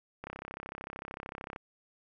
click train, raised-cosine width 0.5 ms, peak -25 dBFS, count 45, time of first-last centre 0.24-1.561 s, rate 33.3 Hz, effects none

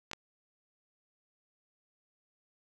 clicks, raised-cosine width 0.2 ms, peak -21 dBFS, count 2, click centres 0.114 / 0.133 s, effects none

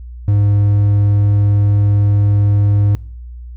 triangle tone, 102.2 Hz, G#2, 27 cents flat, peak -7 dBFS, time 0.28-2.95 s, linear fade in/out 0 ms, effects noise-tail reverb RT60 0.6 s tail -26 dB re dry + added 60 Hz sine -28 dBFS peak until 3.56 s

